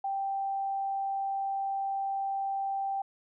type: tone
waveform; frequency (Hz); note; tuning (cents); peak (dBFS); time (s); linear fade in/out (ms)
sine; 784; G5; 0; -29; 0.04-3.02; 5
effects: none